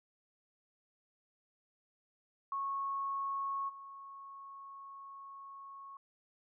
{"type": "tone with level steps", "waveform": "sine", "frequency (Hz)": 1100, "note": "C#6", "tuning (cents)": -14, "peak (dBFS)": [-34, -47], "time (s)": [2.52, 5.97], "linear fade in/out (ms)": 2, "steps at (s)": 3.68, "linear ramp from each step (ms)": 20, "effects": []}